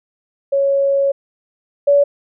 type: tone pair in turn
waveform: sine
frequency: 554 / 569.6 Hz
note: C#5 / C#5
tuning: -1 / +47 cents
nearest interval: unison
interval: 48 cents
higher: second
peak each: -12 / -8 dBFS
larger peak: second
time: 0.52-1.12 / 1.87-2.04 s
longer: first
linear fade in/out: 10 ms
effects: none